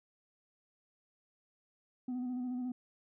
sine tone with vibrato, 250 Hz, B3, 21 cents sharp, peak -32 dBFS, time 2.08-2.72 s, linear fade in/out 5 ms, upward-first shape square, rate 14 Hz, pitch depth 26 cents each way, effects tanh soft clip ceiling -34 dBFS

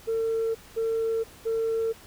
sine tone bursts, 451.3 Hz, A4, 44 cents sharp, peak -22 dBFS, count 3, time 0.07-1.93 s, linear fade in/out 20 ms, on 480 ms, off 210 ms, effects tanh soft clip ceiling -21 dBFS + pink hiss -50 dBFS RMS until 2.06 s

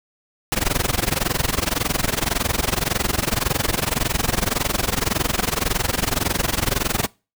pink noise with amplitude modulation, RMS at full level -18 dBFS, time 0.52-7.07 s, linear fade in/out 0 ms, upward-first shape sine, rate 21.8 Hz, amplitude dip 95%, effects noise-tail reverb RT60 0.3 s tail -24 dB re dry

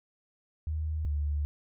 sine tone pair in turn, 77.78 / 73.41 Hz, D#2 / D2, 0 / 0 cents, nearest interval minor second, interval 100 cents, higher first, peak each -29 / -27 dBFS, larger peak second, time 0.67-1.05 / 1.05-1.45 s, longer second, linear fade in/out 0 ms, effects none

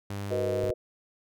sawtooth tone, 100.3 Hz, G2, 40 cents sharp, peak -29 dBFS, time 0.1-0.71 s, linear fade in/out 5 ms
sine chord, B major seventh, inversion second, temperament equal with one note detuned, 370 / 466.2 / 500.8 / 622.3 Hz, F#4 / A#4 / B4 / D#5, 0 / 0 / +24 / 0 cents, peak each -32 / -34 / -31 / -31 dBFS, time 0.3-0.74 s, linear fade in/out 20 ms
clicks, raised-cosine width 5 ms, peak -26 dBFS, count 2, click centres 0.64 / 0.699 s
effects none

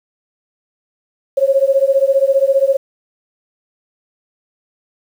sine beating tone pair, 537 / 552 Hz, C5 / C#5, +45 / -7 cents, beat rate 15 Hz, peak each -13 dBFS, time 1.37-2.77 s, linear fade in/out 10 ms, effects 7-bit

